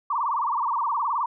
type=tone with vibrato; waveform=sine; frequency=1037 Hz; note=C6; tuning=16 cents flat; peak=-22 dBFS; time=0.1-1.26 s; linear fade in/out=5 ms; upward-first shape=sine; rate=19 Hz; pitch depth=230 cents each way; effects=none